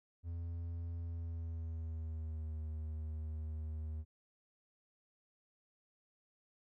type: tone with pitch glide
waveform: triangle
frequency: 84.5 to 77.94 Hz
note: E2 to D#2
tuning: +43 to +4 cents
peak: -37 dBFS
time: 0.23-4.05 s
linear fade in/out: 50 ms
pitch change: -139 cents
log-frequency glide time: 0.99-2.58 s
effects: none